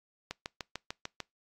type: click train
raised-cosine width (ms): 0.2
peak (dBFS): -19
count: 7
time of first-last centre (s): 0.31-1.203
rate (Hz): 6.72
effects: noise-tail reverb RT60 0.2 s tail -25 dB re dry + AAC 64 kbps